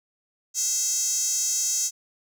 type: tone with high-pass filter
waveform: square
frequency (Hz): 294.1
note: D4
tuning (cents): +3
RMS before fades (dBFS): -25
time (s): 0.54-1.91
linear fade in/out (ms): 50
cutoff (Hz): 6400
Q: 8.7
effects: none